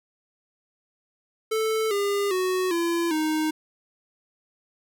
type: tone with pitch steps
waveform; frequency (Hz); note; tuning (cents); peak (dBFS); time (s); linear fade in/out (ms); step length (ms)
square; 440 / 403.5 / 370 / 339.3 / 311.1; A4 / G#4 / F#4 / F4 / D#4; 0 / -50 / 0 / -50 / 0; -23; 1.51-3.51; 10; 400
effects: none